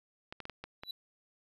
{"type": "clicks", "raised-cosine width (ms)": 0.3, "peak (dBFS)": -26, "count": 6, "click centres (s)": [0.325, 0.403, 0.454, 0.497, 0.64, 0.835]}
{"type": "tone with exponential growth", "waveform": "triangle", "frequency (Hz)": 3951, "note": "B7", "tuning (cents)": 0, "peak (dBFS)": -33, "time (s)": [0.82, 0.91], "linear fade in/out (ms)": 5, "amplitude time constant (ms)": 19}
{"effects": ["resampled to 32000 Hz"]}